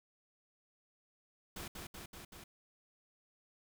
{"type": "noise with echo", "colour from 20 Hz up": "pink", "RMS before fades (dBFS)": -45, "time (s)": [1.56, 1.68], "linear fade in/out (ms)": 5, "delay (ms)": 190, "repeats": 4, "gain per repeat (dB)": -2, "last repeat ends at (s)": 2.44, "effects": []}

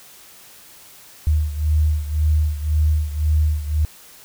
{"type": "beating tone pair", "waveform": "sine", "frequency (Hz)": [76, 77.9], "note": ["D#2", "D#2"], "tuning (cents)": [-40, 3], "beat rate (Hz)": 1.9, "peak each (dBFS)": [-17, -21], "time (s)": [1.27, 3.85], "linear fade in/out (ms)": 0, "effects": ["white hiss -45 dBFS RMS until 4.24 s"]}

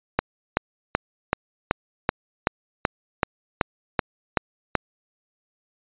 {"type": "click train", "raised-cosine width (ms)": 0.5, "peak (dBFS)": -3, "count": 13, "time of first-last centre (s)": [0.19, 4.753], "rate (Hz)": 2.63, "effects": ["resampled to 8000 Hz"]}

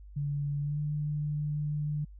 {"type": "tone with pitch glide", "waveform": "sine", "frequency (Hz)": [143.8, 148.96], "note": ["D3", "D3"], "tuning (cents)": [-36, 25], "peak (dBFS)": -29, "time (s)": [0.16, 2.05], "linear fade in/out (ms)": 10, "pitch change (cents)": 61, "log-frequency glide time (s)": [0.59, 0.8], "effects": ["added 50 Hz sine -46 dBFS peak until 2.19 s"]}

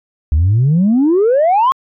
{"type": "exponential sweep", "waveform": "sine", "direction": "up", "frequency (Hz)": [70.5, 1106], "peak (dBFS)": -7, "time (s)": [0.32, 1.72], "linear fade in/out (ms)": 0, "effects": ["tanh soft clip ceiling -6 dBFS"]}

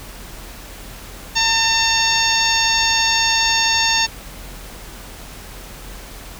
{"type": "harmonic tone with a mistuned harmonic", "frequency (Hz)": 903, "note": "A5", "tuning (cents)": 45, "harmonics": [1, 2, 3, 4, 5, 6, 7], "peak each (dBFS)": [-22, -22, -22, -22, -22, -22, -22], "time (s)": [1.35, 4.07], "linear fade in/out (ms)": 20, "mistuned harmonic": 7, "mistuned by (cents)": 71, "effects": ["added 43 Hz sine -37 dBFS peak until 6.39 s", "pink hiss -37 dBFS RMS until 6.39 s"]}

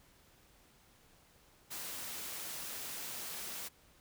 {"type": "high-pass noise", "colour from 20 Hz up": "white", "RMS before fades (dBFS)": -43, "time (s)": [1.7, 3.69], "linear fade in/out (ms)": 20, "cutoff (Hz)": 110, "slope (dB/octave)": 12, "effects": ["pink hiss -65 dBFS RMS until 4 s"]}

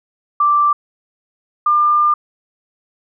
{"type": "tone pair in turn", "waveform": "sine", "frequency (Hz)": [1174.7, 1199.4], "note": ["D6", "D6"], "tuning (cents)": [0, 36], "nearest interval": "unison", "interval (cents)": 36, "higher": "second", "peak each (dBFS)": -10, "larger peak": "neither", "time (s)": [[0.4, 0.73], [1.66, 2.14]], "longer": "second", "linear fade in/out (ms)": 5, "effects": []}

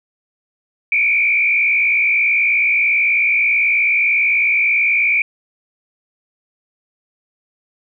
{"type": "tone with frequency modulation", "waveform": "sine", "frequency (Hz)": 2342, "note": "D7", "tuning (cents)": -5, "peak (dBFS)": -12, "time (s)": [0.92, 5.22], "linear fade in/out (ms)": 2, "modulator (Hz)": 58.4, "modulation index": 1.7, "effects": []}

